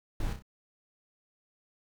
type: noise with echo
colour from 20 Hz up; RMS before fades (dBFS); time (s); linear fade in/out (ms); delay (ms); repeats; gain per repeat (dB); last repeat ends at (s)
brown; -31; 0.2-0.33; 2; 31; 3; -6; 0.423
effects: none